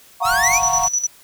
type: chord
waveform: sine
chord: Gb major seventh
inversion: third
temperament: equal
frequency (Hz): 698.5 / 740 / 932.3 / 1108.7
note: F5 / Gb5 / Bb5 / Db6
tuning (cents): 0 / 0 / 0 / 0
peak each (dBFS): -23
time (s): 0.2-0.88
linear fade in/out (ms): 20
type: exponential sweep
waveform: 45% pulse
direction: up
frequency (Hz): 1205 to 2590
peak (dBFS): -17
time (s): 0.22-0.61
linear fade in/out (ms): 50
type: band-stop noise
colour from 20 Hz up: pink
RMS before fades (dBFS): -33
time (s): 0.25-0.88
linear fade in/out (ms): 0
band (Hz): 200 to 570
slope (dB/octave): 96
type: tone with tremolo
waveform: sine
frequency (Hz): 5920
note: F#8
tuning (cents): 0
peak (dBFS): -15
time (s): 0.43-1.07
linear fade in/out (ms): 10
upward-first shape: square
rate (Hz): 9.9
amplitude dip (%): 70
effects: white hiss -48 dBFS RMS until 1.23 s